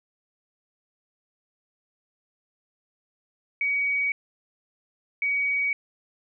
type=tone pair in turn; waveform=sine; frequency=2259 / 2259 Hz; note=C#7 / C#7; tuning=+32 / +32 cents; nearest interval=unison; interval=0 cents; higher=neither; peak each=-22 dBFS; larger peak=neither; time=3.61-4.12 / 5.22-5.73 s; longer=neither; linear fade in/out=2 ms; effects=none